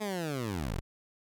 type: linear sweep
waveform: 15% pulse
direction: down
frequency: 217.8 to 31.2 Hz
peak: -26 dBFS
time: 0-0.81 s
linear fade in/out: 20 ms
effects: none